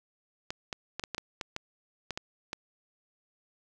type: clicks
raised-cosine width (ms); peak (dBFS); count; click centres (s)
0.2; -17; 11; 0.505 / 0.728 / 0.996 / 1.038 / 1.147 / 1.181 / 1.412 / 1.564 / 2.107 / 2.175 / 2.531
effects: none